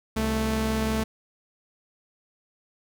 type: tone pair together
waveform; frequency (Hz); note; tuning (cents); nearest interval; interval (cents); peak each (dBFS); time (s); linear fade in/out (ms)
sawtooth; 65.33 / 220; C2 / A3; -2 / 0; octave + major sixth; 2102; -25 / -21; 0.16-1.04; 10
effects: none